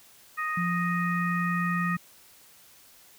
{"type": "harmonic tone", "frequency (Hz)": 622.3, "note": "D#5", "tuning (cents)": 0, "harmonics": [2, 3, 4], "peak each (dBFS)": [-30, -31, -40], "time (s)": [0.37, 1.97], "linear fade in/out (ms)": 20}
{"type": "tone", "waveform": "sine", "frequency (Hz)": 174.61, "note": "F3", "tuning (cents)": 0, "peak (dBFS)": -27, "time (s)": [0.57, 1.97], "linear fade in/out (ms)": 5}
{"effects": ["white hiss -55 dBFS RMS until 3.18 s"]}